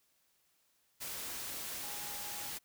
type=tone in noise; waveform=sine; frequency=824 Hz; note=G#5; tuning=14 cents flat; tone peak=-51 dBFS; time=1.82-2.51 s; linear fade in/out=20 ms; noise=white; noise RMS=-42 dBFS; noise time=1-2.59 s; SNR=-12 dB; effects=white hiss -74 dBFS RMS until 2.64 s